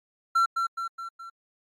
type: tone with echo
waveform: triangle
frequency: 1355 Hz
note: E6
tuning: 47 cents sharp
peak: -17 dBFS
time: 0.35-0.46 s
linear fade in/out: 10 ms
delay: 210 ms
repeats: 4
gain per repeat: -5 dB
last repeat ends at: 1.3 s
effects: AAC 48 kbps